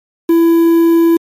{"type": "tone with quantisation", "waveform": "triangle", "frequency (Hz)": 333.6, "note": "E4", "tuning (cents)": 21, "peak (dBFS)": -4, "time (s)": [0.29, 1.17], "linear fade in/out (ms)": 5, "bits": 5, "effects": ["MP3 64 kbps"]}